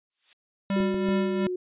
violet noise with exponential growth, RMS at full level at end -35 dBFS, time 0.1-0.33 s, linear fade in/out 1 ms, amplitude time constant 50 ms
square tone with tremolo, 196.8 Hz, G3, 7 cents sharp, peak -23 dBFS, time 0.7-1.47 s, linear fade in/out 2 ms, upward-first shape sine, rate 2.8 Hz, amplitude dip 50%
sine tone with pitch glide, 367.9 to 363.7 Hz, F#4 to F#4, -10 to -30 cents, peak -27 dBFS, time 0.76-1.56 s, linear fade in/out 5 ms, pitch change -20 cents, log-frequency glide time 1.29-1.43 s
clicks, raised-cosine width 2 ms, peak -23 dBFS, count 3, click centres 0.803 / 0.944 / 1.088 s
effects resampled to 8000 Hz

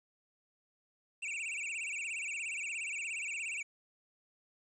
square tone with vibrato, 2495 Hz, D#7, 4 cents sharp, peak -37 dBFS, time 1.22-3.63 s, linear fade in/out 10 ms, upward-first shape sine, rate 17 Hz, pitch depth 180 cents each way, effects resampled to 22050 Hz + 11-bit

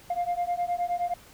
sine beating tone pair, 698.5 / 708.1 Hz, F5 / F5, 0 / +24 cents, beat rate 9.6 Hz, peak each -27 dBFS, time 0.1-1.14 s, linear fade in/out 5 ms, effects tanh soft clip ceiling -22 dBFS + pink hiss -52 dBFS RMS until 1.33 s

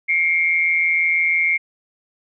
sine tone pair together, 2141 / 2307 Hz, C7 / D7, +39 / -31 cents, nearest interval minor second, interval 130 cents, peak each -16 / -21 dBFS, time 0.08-1.58 s, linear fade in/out 20 ms, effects none

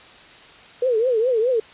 sine tone with vibrato, 474.8 Hz, A#4, 32 cents sharp, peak -16 dBFS, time 0.82-1.6 s, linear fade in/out 5 ms, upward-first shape triangle, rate 4.8 Hz, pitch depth 200 cents each way, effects white hiss -45 dBFS RMS until 1.73 s + resampled to 8000 Hz

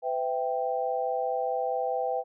sine chord, E minor, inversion second, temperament equal with one note detuned, 504.8 / 659.3 / 784 Hz, B4 / E5 / G5, +38 / 0 / 0 cents, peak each -30 / -32 / -30 dBFS, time 0.02-2.24 s, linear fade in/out 50 ms, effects none

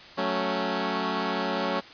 10% pulse chord, F# minor, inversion none, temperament equal, 185 / 220 / 277.2 Hz, F#3 / A3 / C#4, 0 / 0 / 0 cents, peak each -22 dBFS, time 0.17-1.81 s, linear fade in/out 20 ms, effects white hiss -46 dBFS RMS until 1.93 s + resampled to 11025 Hz

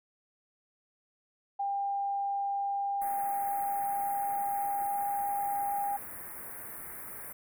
sine tone with pitch glide, 798 to 805.9 Hz, G5 to G5, +31 to +48 cents, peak -29 dBFS, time 1.59-5.97 s, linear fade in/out 10 ms, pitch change +17 cents, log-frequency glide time 2.47-5.22 s
white band-stop noise, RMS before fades -43 dBFS, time 3.01-7.33 s, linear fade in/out 10 ms, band 2100 to 9600 Hz, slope 48 dB/octave
effects none

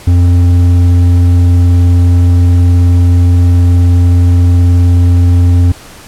sine tone with hard clipping, 88.1 Hz, F2, 16 cents sharp, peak -5 dBFS, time 0.07-5.72 s, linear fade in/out 5 ms, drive 6 dB, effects pink hiss -33 dBFS RMS until 6.07 s + low-pass 12000 Hz 12 dB/octave

